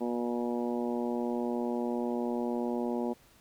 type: harmonic tone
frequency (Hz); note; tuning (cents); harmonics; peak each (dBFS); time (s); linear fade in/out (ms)
120.1; B2; -48; 2 / 3 / 4 / 5 / 6 / 7 / 8; -32 / -35 / -38 / -40 / -44 / -42 / -46; 0-3.14; 20
effects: pink hiss -61 dBFS RMS until 3.4 s